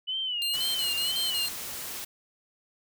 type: tone with vibrato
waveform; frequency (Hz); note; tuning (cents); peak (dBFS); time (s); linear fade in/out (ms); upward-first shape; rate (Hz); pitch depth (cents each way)
sine; 2960; F#7; 0; -28; 0.07-1.47; 20; sine; 2; 100
type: tone bursts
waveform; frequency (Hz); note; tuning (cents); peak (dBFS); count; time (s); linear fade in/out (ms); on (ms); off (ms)
sawtooth; 4180; C8; -2; -27; 6; 0.42-1.485; 0; 140; 45
type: noise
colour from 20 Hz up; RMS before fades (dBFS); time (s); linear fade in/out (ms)
white; -37; 0.53-2.05; 10
effects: none